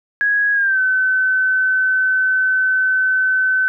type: tone with pitch glide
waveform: sine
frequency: 1659 to 1521.3 Hz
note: G#6 to F#6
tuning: -2 to +48 cents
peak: -13 dBFS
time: 0.21-3.68 s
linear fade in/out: 0 ms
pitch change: -150 cents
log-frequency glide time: 0.53-0.8 s
effects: none

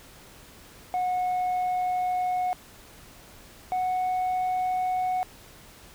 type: tone pair in turn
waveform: sine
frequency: 730 / 737.6 Hz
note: F#5 / F#5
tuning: -24 / -6 cents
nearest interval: unison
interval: 18 cents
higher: second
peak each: -21 dBFS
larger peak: neither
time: 0.94-2.53 / 3.72-5.23 s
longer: first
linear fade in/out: 0 ms
effects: tanh soft clip ceiling -23 dBFS + pink hiss -50 dBFS RMS until 5.94 s

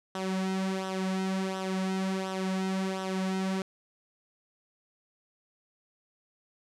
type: tone with flanger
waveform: sawtooth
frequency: 189.6 Hz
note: F#3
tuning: 43 cents sharp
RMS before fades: -31 dBFS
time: 0.15-3.62 s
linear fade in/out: 2 ms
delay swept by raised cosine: 0.43 to 3.53 ms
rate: 1.4 Hz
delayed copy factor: -0.65
effects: low-pass 8000 Hz 12 dB/octave

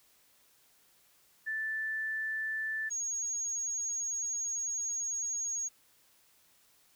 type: tone pair in turn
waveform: sine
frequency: 1760 / 6603 Hz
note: A6 / G#8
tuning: 0 / -11 cents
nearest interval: octave + major seventh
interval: 2289 cents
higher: second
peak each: -32 / -32 dBFS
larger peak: neither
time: 1.46-2.9 / 2.9-5.69 s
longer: second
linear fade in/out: 20 ms
effects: white hiss -66 dBFS RMS until 6.95 s

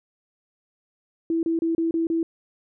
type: tone bursts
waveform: sine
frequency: 329.6 Hz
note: E4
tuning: in tune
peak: -20 dBFS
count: 6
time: 1.3-2.23 s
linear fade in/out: 2 ms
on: 130 ms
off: 30 ms
effects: none

